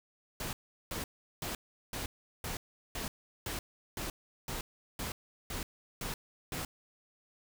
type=noise bursts; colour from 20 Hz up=pink; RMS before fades=-38 dBFS; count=13; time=0.4-6.65 s; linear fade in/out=2 ms; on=130 ms; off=380 ms; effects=none